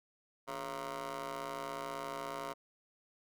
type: ring-modulated tone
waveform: 15% pulse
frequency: 130.81 Hz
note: C3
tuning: in tune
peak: -30 dBFS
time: 0.47-2.54 s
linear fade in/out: 20 ms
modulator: 812 Hz
effects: none